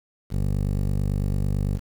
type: tone with low-pass filter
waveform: 15% pulse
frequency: 49 Hz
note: G1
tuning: in tune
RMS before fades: -24 dBFS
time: 0.3-1.8 s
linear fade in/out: 50 ms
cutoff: 360 Hz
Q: 0.57
effects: 7-bit